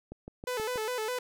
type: click train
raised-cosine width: 2 ms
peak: -28 dBFS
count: 5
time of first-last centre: 0.12-0.758 s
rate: 6.27 Hz
type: tone with vibrato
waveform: sawtooth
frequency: 466.2 Hz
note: A#4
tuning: in tune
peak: -27 dBFS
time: 0.47-1.19 s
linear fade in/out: 5 ms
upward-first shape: square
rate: 4.9 Hz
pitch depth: 120 cents each way
effects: none